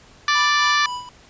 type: harmonic tone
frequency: 587.3 Hz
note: D5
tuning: in tune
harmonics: 2 / 3 / 4 / 5 / 6 / 7 / 8 / 9 / 10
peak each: -19 / -20 / -26 / -30 / -27 / -28 / -29 / -34 / -32 dBFS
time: 0.28-0.86 s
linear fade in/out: 2 ms
type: tone with tremolo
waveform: square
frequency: 987.8 Hz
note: B5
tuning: in tune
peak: -26 dBFS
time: 0.35-1.09 s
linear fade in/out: 2 ms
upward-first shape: sine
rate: 3.9 Hz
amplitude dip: 75%
effects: pink hiss -49 dBFS RMS until 1.29 s + resampled to 16000 Hz